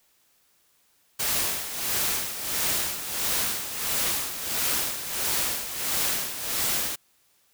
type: noise with tremolo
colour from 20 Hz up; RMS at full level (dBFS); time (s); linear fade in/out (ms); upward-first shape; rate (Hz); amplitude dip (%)
white; -25; 1.19-6.96; 10; sine; 1.5; 65
effects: white hiss -65 dBFS RMS until 7.53 s